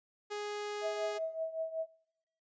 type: tone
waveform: sawtooth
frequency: 415.3 Hz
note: G#4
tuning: in tune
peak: -33 dBFS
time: 0.3-1.19 s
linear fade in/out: 20 ms
type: tone with tremolo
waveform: sine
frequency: 646 Hz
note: E5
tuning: 35 cents flat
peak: -31 dBFS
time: 0.81-1.87 s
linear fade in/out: 50 ms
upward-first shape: triangle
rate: 5.3 Hz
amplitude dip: 80%
effects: noise-tail reverb RT60 0.9 s tail -26 dB re dry + resampled to 16000 Hz